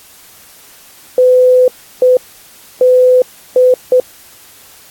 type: tone bursts at uneven times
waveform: sine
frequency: 505 Hz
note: B4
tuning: 39 cents sharp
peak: -4 dBFS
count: 5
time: 1.18-1.68 / 2.02-2.17 / 2.81-3.22 / 3.56-3.74 / 3.92-4 s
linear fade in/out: 2 ms
effects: white hiss -40 dBFS RMS until 4.9 s + AAC 64 kbps